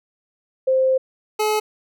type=tone pair in turn; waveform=sine / 25% pulse; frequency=523.3 / 427.5 Hz; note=C5 / A4; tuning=0 / -50 cents; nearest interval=major third; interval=350 cents; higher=first; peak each=-14 dBFS; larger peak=neither; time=0.67-0.98 / 1.39-1.6 s; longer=first; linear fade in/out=10 ms; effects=none